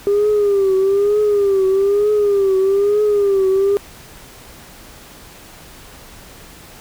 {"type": "tone with vibrato", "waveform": "sine", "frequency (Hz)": 400.6, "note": "G4", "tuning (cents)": 38, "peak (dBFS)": -10, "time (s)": [0.07, 3.77], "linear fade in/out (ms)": 0, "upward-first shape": "triangle", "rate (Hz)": 1.1, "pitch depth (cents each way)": 100, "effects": ["tanh soft clip ceiling -9 dBFS", "pink hiss -40 dBFS RMS until 6.8 s"]}